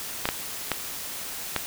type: clicks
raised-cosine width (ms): 0.3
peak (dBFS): -7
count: 4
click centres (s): 0.255 / 0.289 / 0.717 / 1.563
effects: white hiss -35 dBFS RMS until 1.66 s